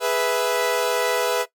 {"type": "chord", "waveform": "sawtooth", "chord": "E major", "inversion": "first", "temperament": "equal", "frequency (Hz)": [415.3, 493.9, 659.3], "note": ["G#4", "B4", "E5"], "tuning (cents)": [0, 0, 0], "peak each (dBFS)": [-23, -18, -21], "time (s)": [0, 1.46], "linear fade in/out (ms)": 50, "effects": ["noise-tail reverb RT60 0.1 s tail -17 dB re dry"]}